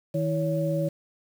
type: tone cluster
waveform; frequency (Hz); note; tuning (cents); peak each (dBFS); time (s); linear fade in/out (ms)
sine; 158.3 / 327.4 / 561; D#3 / E4 / C#5; +30 / -12 / +21; -26 / -32 / -27; 0.14-0.89; 10
effects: 8-bit